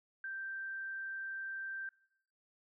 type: tone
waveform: sine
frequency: 1568 Hz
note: G6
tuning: in tune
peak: -39 dBFS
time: 0.24-1.89 s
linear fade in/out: 2 ms
effects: noise-tail reverb RT60 0.7 s tail -22 dB re dry

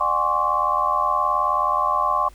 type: tone cluster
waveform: sine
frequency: 600 / 728 / 815 / 1059 / 1138 Hz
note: D5 / F#5 / G#5 / C6 / C#6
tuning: +37 / -28 / -33 / +21 / +45 cents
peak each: -29 / -28 / -28 / -21 / -22 dBFS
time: 0-2.29 s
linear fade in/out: 10 ms
effects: added 50 Hz sine -44 dBFS peak until 2.34 s + pink hiss -53 dBFS RMS until 2.34 s

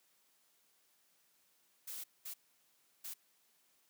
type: noise bursts at uneven times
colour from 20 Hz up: blue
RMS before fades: -45 dBFS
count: 3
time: 1.87-2.04 / 2.25-2.34 / 3.04-3.14 s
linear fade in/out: 10 ms
effects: white hiss -73 dBFS RMS until 3.89 s + high-pass 150 Hz 12 dB/octave

